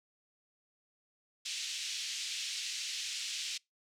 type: band-pass noise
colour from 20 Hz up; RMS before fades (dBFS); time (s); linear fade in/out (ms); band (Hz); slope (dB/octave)
pink; -39; 1.45-3.58; 10; 2700 to 7100; 24
effects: noise-tail reverb RT60 0.2 s tail -26 dB re dry